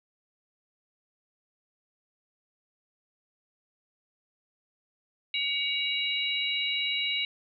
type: tone cluster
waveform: sine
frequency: 2258 / 2843 / 3884 Hz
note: C#7 / F7 / B7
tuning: +31 / +30 / -30 cents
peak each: -31 dBFS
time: 5.34-7.25 s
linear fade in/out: 2 ms
effects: none